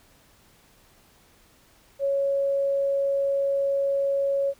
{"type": "tone", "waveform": "sine", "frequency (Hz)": 554.4, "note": "C#5", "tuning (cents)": 0, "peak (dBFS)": -21, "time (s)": [1.99, 4.54], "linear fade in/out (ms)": 50, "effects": ["pink hiss -58 dBFS RMS until 4.59 s"]}